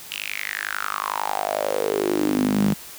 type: tone with high-pass filter sweep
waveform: sawtooth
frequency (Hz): 51.1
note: G#1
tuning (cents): -27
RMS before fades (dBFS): -24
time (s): 0.11-2.74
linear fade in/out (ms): 5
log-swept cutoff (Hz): 2900 to 180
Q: 6.5
effects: white hiss -40 dBFS RMS until 2.98 s